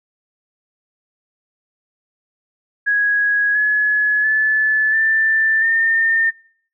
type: tone with pitch steps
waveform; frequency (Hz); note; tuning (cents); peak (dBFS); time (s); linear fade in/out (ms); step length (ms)
sine; 1661.2 / 1698.1 / 1735.7 / 1774.3 / 1813.6; G#6 / G#6 / A6 / A6 / A#6; 0 / +38 / -24 / +14 / -48; -13; 2.86-6.31; 20; 690
effects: noise-tail reverb RT60 0.6 s tail -24 dB re dry